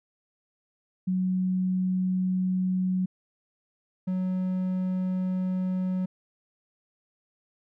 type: tone pair in turn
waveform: sine / triangle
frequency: 185 / 185 Hz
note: F#3 / F#3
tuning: 0 / 0 cents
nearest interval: unison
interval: 0 cents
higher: neither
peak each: -23 dBFS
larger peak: neither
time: 1.07-3.06 / 4.07-6.06 s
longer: neither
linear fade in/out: 10 ms
effects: none